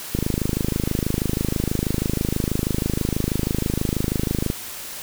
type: click train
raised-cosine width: 3 ms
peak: -8 dBFS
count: 115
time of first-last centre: 0.15-4.501 s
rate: 26.2 Hz
effects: white hiss -34 dBFS RMS until 5.02 s